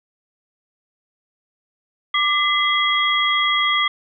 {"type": "tone cluster", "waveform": "sine", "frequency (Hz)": [1181, 2034, 3299], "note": ["D6", "C7", "G#7"], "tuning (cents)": [9, -50, -12], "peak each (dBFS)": -20, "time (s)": [2.14, 3.88], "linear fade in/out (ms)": 5, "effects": []}